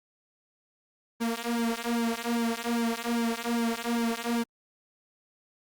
sawtooth tone with flanger, 233.1 Hz, A#3, in tune, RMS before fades -29 dBFS, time 1.2-4.44 s, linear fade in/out 20 ms, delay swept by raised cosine 1.5 to 4.5 ms, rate 2.5 Hz, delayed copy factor -1, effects Opus 24 kbps

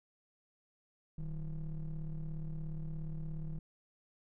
triangle ring-modulated tone, 87.31 Hz, F2, in tune, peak -32 dBFS, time 1.18-3.59 s, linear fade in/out 5 ms, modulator 68.8 Hz, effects none

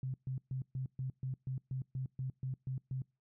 sine tone bursts, 130.81 Hz, C3, in tune, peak -35 dBFS, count 13, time 0.03-3.02 s, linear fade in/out 2 ms, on 110 ms, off 130 ms, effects noise-tail reverb RT60 0.3 s tail -26 dB re dry

